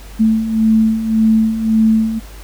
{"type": "beating tone pair", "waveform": "sine", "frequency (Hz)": [219.6, 221.4], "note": ["A3", "A3"], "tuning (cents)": [-3, 11], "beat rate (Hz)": 1.8, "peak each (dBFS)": [-17, -11], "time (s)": [0.19, 2.2], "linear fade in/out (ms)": 20, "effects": ["added 50 Hz sine -32 dBFS peak until 2.43 s", "pink hiss -40 dBFS RMS until 2.43 s"]}